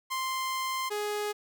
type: tone pair in turn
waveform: sawtooth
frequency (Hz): 1046.5 / 416.9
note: C6 / G#4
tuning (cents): 0 / +7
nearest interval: octave + major third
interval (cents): 1593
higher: first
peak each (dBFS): -26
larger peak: neither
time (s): 0.1-0.9 / 0.9-1.33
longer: first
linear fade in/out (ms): 20
effects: none